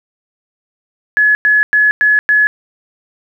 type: tone bursts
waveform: sine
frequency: 1700 Hz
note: G#6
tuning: 40 cents sharp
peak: -7 dBFS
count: 5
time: 1.17-2.47 s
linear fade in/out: 0 ms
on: 180 ms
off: 100 ms
effects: 8-bit